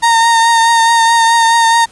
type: tone with vibrato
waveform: 35% pulse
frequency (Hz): 920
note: A#5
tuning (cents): -23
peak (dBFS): -5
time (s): 0.02-1.86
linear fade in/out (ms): 20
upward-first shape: triangle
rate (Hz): 4.7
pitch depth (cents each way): 27
effects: pink hiss -43 dBFS RMS until 1.91 s + resampled to 24000 Hz